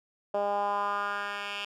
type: tone with band-pass filter sweep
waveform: 10% pulse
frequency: 203 Hz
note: G#3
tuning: 39 cents flat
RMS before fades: -31 dBFS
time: 0.34-1.65 s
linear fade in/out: 5 ms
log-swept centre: 610 to 2700 Hz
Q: 2.9
effects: none